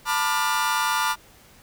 40% pulse chord, B half-diminished seventh, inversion third, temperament just, 889 / 987.8 / 1185.3 / 1422.4 Hz, A5 / B5 / D6 / F6, +18 / 0 / +16 / +31 cents, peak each -26 dBFS, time 0.05-1.16 s, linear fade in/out 50 ms, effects pink hiss -52 dBFS RMS until 1.62 s

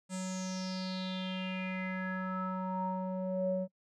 square tone with low-pass filter sweep, 186.5 Hz, F#3, 14 cents sharp, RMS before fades -36 dBFS, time 0.09-3.68 s, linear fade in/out 50 ms, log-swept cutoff 8300 to 480 Hz, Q 6.4, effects noise-tail reverb RT60 0.1 s tail -25 dB re dry

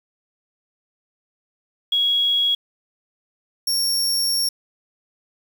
sine / sawtooth tone pair in turn, 3322 / 5510 Hz, G#7 / F8, 0 / -24 cents, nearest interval major sixth, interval 876 cents, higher second, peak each -16 dBFS, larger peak neither, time 1.92-2.55 / 3.67-4.49 s, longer second, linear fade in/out 5 ms, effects 7-bit

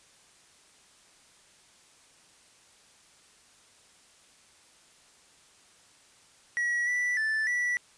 triangle tone with pitch steps, 1922 / 1966 / 1757 / 1955 Hz, B6 / B6 / A6 / B6, -48 / -8 / -3 / -18 cents, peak -24 dBFS, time 6.57-7.77 s, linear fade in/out 0 ms, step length 300 ms, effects white hiss -59 dBFS RMS until 7.97 s + resampled to 22050 Hz

